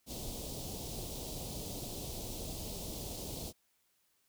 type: band-stop noise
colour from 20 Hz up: pink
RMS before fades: -42 dBFS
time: 0.06-3.53 s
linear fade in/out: 50 ms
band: 750 to 3400 Hz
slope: 24 dB/octave
effects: white hiss -75 dBFS RMS until 4.28 s